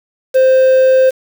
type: tone with quantisation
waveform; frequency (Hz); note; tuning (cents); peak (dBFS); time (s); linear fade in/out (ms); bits
triangle; 522; C5; -4; -4; 0.34-1.11; 20; 5
effects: none